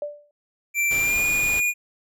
sine tone with exponential decay, 587.3 Hz, D5, in tune, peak -23 dBFS, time 0.02-0.31 s, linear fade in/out 2 ms, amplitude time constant 63 ms
square tone with pitch glide, 2349 to 2440 Hz, D7 to D#7, 0 to -34 cents, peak -20 dBFS, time 0.74-1.74 s, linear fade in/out 50 ms, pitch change +66 cents, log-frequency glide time 0.95-1.25 s
pink noise, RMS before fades -34 dBFS, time 0.9-1.61 s, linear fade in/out 20 ms
effects none

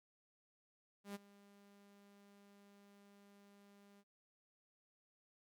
sawtooth tone with ADSR envelope, 201.3 Hz, G3, 46 cents sharp, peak -39 dBFS, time 1.04-4.04 s, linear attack 110 ms, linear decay 23 ms, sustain -20 dB, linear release 50 ms, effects MP3 96 kbps

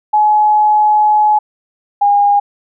sine tone pair in turn, 847 / 814 Hz, G#5 / G#5, +34 / -35 cents, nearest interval minor second, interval 69 cents, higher first, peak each -7 dBFS, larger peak neither, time 0.13-1.39 / 2.01-2.4 s, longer first, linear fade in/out 10 ms, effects none

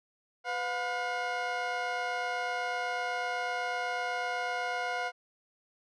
20% pulse tone pair together, 500 / 716 Hz, B4 / F5, +21 / +43 cents, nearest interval tritone, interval 622 cents, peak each -32 / -27 dBFS, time 0.44-5.12 s, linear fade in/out 50 ms, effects low-pass 4000 Hz 12 dB/octave

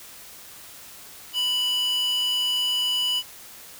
square tone with high-pass filter, 987.8 Hz, B5, in tune, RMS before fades -24 dBFS, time 1.33-3.23 s, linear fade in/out 50 ms, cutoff 3000 Hz, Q 4.3, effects white hiss -44 dBFS RMS until 3.79 s

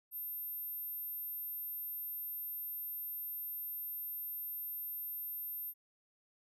sine tone, 13240 Hz, G#9, 6 cents flat, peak -39 dBFS, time 0.11-5.74 s, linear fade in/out 50 ms, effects none

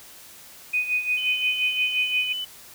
sine tone with tremolo, 2489 Hz, D#7, in tune, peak -19 dBFS, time 0.73-2.33 s, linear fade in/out 10 ms, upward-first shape sine, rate 5.7 Hz, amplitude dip 70%
sine tone with pitch glide, 3031 to 2998 Hz, F#7 to F#7, +41 to +22 cents, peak -27 dBFS, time 1.17-2.45 s, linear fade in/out 10 ms, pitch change -19 cents, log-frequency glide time 1.88-2.27 s
effects white hiss -46 dBFS RMS until 2.74 s

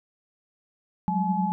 sine tone cluster, 182.6 / 191.5 / 204.7 / 853 Hz, F#3 / G3 / G#3 / G#5, -23 / -40 / -25 / +46 cents, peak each -26 / -31 / -31 / -26 dBFS, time 1.08-1.52 s, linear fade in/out 0 ms, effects none

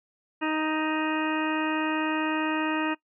harmonic tone, 311.8 Hz, D#4, 4 cents sharp, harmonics 1 / 2 / 3 / 4 / 5 / 6 / 8 / 9, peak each -27 / -36 / -32 / -35 / -37 / -36 / -36 / -39 dBFS, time 0.41-2.95 s, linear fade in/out 20 ms, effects noise-tail reverb RT60 0.1 s tail -20 dB re dry

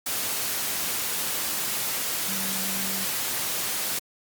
sine tone in noise, 192.2 Hz, G3, 34 cents flat, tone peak -35 dBFS, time 2.28-3.05 s, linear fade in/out 5 ms, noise white, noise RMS -28 dBFS, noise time 0.06-3.99 s, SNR -10 dB, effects high-pass 100 Hz 12 dB/octave + Opus 48 kbps

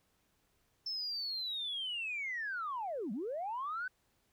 sine linear two-way sweep, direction down then up, 5330 to 185 to 1540 Hz, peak -35 dBFS, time 0.86-3.88 s, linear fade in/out 5 ms, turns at 3.12 s, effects tanh soft clip ceiling -31 dBFS + pink hiss -75 dBFS RMS until 4.32 s

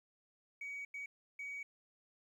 sine tone bursts at uneven times, 2259 Hz, C#7, 32 cents sharp, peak -40 dBFS, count 3, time 0.61-0.85 / 0.94-1.06 / 1.39-1.63 s, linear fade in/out 5 ms, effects tanh soft clip ceiling -39 dBFS + 12-bit

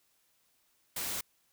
white noise, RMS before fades -36 dBFS, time 0.96-1.21 s, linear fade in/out 5 ms, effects white hiss -72 dBFS RMS until 1.52 s

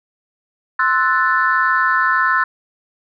sine chord, F# half-diminished seventh, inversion second, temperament equal, 1046.5 / 1318.5 / 1480 / 1760 Hz, C6 / E6 / F#6 / A6, 0 / 0 / 0 / 0 cents, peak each -18 dBFS, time 0.79-2.44 s, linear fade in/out 5 ms, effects tanh soft clip ceiling -3 dBFS

